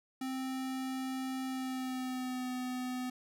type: tone with pitch glide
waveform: square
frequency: 261.7 to 252.3 Hz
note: C4 to B3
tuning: 0 to +37 cents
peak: -36 dBFS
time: 0.21-3.1 s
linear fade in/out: 5 ms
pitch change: -63 cents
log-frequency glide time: 1.46-2.51 s
effects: none